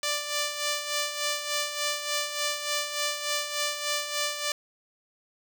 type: tone with tremolo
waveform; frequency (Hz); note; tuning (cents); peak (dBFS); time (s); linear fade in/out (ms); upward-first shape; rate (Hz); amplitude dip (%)
5% pulse; 589; D5; +5; -14; 0.03-4.52; 2; sine; 3.4; 60
effects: none

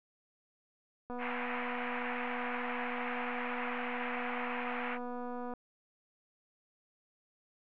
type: click train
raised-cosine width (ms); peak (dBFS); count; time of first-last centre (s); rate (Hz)
1; -29; 1088; 1.1-5.537; 245
type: band-pass noise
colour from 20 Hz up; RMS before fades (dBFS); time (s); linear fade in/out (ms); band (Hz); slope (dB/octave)
white; -40; 1.18-4.99; 50; 670 to 2500; 48
effects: none

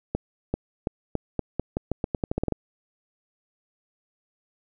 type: accelerating click train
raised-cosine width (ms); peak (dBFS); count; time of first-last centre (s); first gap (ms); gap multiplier
2; -11; 16; 0.15-2.523; 390; 0.85
effects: none

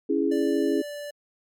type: chord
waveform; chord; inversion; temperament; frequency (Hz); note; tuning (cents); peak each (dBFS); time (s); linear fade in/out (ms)
sine; C# minor; none; equal; 277.2 / 329.6 / 415.3; C#4 / E4 / G#4; 0 / 0 / 0; -25; 0.09-0.82; 10
type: tone with pitch glide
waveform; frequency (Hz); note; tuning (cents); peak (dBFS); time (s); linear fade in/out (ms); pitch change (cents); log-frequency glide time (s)
square; 587.3 to 583.6; D5 to D5; 0 to -11; -34; 0.31-1.11; 10; -11; 0.67-0.97
effects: MP3 96 kbps

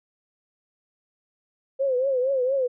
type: tone with vibrato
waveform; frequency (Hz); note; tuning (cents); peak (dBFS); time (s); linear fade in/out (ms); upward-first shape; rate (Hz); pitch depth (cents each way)
sine; 523.3; C5; 0; -20; 1.79-2.68; 20; triangle; 4.3; 120
effects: none

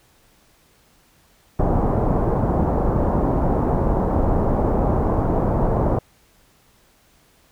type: low-pass noise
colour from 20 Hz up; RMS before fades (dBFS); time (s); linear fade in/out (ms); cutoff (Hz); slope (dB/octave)
pink; -19; 1.59-5.99; 5; 920; 24
effects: pink hiss -57 dBFS RMS until 7.51 s

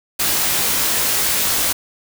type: noise with comb filter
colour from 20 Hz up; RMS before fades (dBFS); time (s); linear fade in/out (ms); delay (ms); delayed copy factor
white; -18; 0.19-1.73; 10; 19; +0.55
effects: none

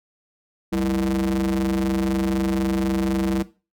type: ring-modulated tone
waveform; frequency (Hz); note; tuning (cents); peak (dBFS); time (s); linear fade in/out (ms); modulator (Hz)
square; 68.5; C#2; -20; -18; 0.72-3.43; 10; 262
effects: noise-tail reverb RT60 0.3 s tail -17 dB re dry

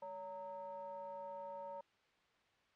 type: ring-modulated tone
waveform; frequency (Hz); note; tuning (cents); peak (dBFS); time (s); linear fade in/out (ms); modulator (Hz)
triangle; 178.8; F3; +41; -40; 0.02-1.81; 5; 744
effects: white hiss -73 dBFS RMS until 2.75 s + low-pass 3000 Hz 12 dB/octave

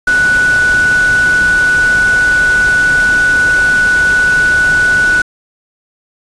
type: tone in noise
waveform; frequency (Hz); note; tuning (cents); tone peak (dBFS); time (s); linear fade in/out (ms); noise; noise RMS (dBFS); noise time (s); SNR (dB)
sine; 1480; F#6; 0; -7; 0.07-5.22; 5; pink; -22; 0.07-5.22; +12
effects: resampled to 22050 Hz

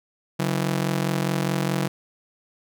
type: ring-modulated tone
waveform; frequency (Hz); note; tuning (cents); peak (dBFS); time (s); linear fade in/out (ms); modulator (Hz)
sawtooth; 164.2; E3; -6; -15; 0.39-1.88; 10; 22.4
effects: none

